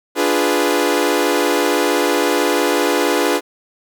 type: chord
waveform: sawtooth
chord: D diminished seventh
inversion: none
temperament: equal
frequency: 293.7 / 349.2 / 415.3 / 493.9 Hz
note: D4 / F4 / Ab4 / Cb5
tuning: 0 / 0 / 0 / 0 cents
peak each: -16 dBFS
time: 0.15-3.41 s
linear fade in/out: 50 ms
effects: none